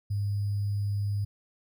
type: tone with sample-and-hold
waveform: sine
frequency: 101.5 Hz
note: G#2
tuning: 39 cents flat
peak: -26 dBFS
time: 0.1-1.25 s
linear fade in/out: 10 ms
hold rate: 4900 Hz
effects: none